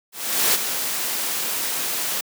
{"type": "noise with ADSR envelope", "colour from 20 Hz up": "white", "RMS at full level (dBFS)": -17, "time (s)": [0.12, 2.21], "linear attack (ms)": 420, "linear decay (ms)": 26, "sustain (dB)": -8, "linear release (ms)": 5, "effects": ["high-pass 200 Hz 12 dB/octave"]}